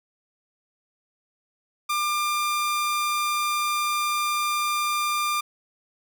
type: tone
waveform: sawtooth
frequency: 1196 Hz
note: D6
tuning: 31 cents sharp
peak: -19 dBFS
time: 1.89-5.41 s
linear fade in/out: 10 ms
effects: none